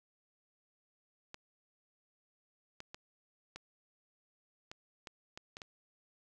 clicks, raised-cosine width 0.2 ms, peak -28 dBFS, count 9, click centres 1.344 / 2.804 / 2.945 / 3.56 / 4.715 / 5.072 / 5.375 / 5.569 / 5.618 s, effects none

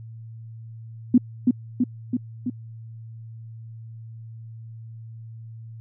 sine tone with echo, 246.9 Hz, B3, in tune, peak -10 dBFS, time 1.14-1.18 s, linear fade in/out 5 ms, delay 330 ms, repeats 4, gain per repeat -3 dB, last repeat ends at 2.5 s, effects added 113 Hz sine -37 dBFS peak until 5.8 s

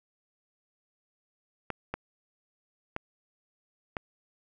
clicks, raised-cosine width 0.5 ms, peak -17 dBFS, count 4, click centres 1.703 / 1.94 / 2.964 / 3.968 s, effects none

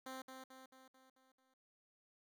10% pulse tone with echo, 261.6 Hz, C4, in tune, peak -38 dBFS, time 0.06-0.22 s, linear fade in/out 5 ms, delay 220 ms, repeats 6, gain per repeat -5 dB, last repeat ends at 1.54 s, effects none

